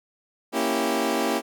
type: chord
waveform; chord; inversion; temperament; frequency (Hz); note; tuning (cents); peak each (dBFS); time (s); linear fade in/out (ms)
20% pulse; A# diminished seventh; none; equal; 233.1 / 277.2 / 329.6 / 392; A#3 / C#4 / E4 / G4; 0 / 0 / 0 / 0; -23; 0.52-1.42; 50
effects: none